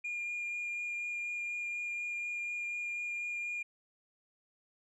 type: tone with vibrato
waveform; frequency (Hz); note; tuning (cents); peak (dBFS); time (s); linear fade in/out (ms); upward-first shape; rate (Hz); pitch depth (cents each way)
sine; 2416; D7; +48; -33; 0.04-3.63; 10; sine; 4.1; 9
effects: tanh soft clip ceiling -33 dBFS